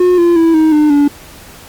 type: tone with pitch steps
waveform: triangle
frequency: 360 / 344.3 / 329.4 / 315 / 301.3 / 288.2 Hz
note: F#4 / F4 / E4 / D#4 / D4 / D4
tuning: -47 / -25 / -1 / +21 / +44 / -33 cents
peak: -4 dBFS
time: 0-1.08 s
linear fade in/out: 5 ms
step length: 180 ms
effects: pink hiss -36 dBFS RMS until 1.68 s + Opus 48 kbps